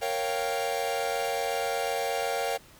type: chord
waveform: 45% pulse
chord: G half-diminished seventh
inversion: first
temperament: equal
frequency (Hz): 466.2 / 554.4 / 698.5 / 784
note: Bb4 / Db5 / F5 / G5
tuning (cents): 0 / 0 / 0 / 0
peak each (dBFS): -33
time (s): 0.01-2.58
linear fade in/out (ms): 20
effects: pink hiss -54 dBFS RMS until 2.79 s